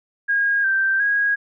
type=tone with pitch steps; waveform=sine; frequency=1631 / 1567 / 1645 Hz; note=G#6 / G6 / G#6; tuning=-32 / -1 / -17 cents; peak=-16 dBFS; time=0.28-1.36 s; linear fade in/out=20 ms; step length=360 ms; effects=none